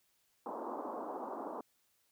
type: band-pass noise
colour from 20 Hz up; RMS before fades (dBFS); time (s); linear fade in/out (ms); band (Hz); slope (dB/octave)
white; -42; 0.46-1.61; 2; 230 to 1100; 48
effects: white hiss -75 dBFS RMS until 2.11 s